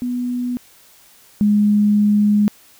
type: tone pair in turn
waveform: sine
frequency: 246.2 / 207.7 Hz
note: B3 / G#3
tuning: -5 / 0 cents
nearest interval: minor third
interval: 295 cents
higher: first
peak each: -19 / -11 dBFS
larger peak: second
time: 0.02-0.57 / 1.41-2.48 s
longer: second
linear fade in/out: 0 ms
effects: white hiss -49 dBFS RMS until 2.79 s